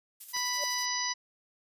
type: noise with tremolo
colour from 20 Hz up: violet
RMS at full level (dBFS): -41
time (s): 0.2-0.86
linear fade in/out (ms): 10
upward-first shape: square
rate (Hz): 12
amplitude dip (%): 50
type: harmonic tone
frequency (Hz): 987.8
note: B5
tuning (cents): 0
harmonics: 1 / 2 / 3 / 4 / 5 / 6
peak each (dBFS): -36 / -36 / -43 / -41 / -34 / -35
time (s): 0.33-1.14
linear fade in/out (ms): 20
type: click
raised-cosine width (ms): 0.3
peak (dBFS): -30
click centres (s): 0.366
type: tone with exponential growth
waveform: sine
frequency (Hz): 585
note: D5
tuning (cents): -7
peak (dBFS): -31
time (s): 0.54-0.64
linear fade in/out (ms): 2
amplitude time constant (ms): 21
effects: resampled to 32000 Hz